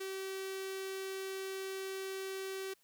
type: tone with notch filter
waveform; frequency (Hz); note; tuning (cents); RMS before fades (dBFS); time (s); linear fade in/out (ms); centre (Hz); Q
sawtooth; 384; G4; -36; -41; 0-2.74; 10; 860; 1.1
effects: white hiss -71 dBFS RMS until 2.83 s